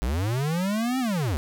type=linear two-way sweep; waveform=square; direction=up then down; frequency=51.91 to 266.1 to 67 Hz; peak=-24 dBFS; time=0.02-1.37 s; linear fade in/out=0 ms; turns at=0.99 s; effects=none